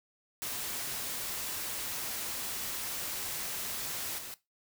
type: noise with level steps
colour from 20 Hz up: white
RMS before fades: -37 / -43 dBFS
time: 0.42-4.34 s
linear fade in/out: 0 ms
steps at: 4.18 s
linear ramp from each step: 5 ms
effects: noise-tail reverb RT60 0.2 s tail -17 dB re dry